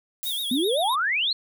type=noise with exponential decay; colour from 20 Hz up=violet; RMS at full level=-30 dBFS; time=0.23-0.97 s; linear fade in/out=0 ms; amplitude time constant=160 ms
type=tone with vibrato; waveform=square; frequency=3520 Hz; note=A7; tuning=in tune; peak=-27 dBFS; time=0.25-0.96 s; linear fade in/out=20 ms; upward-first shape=sine; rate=7.8 Hz; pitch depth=130 cents each way
type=exponential sweep; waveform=sine; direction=up; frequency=233.1 to 4325 Hz; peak=-21 dBFS; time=0.51-1.33 s; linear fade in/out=5 ms
effects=none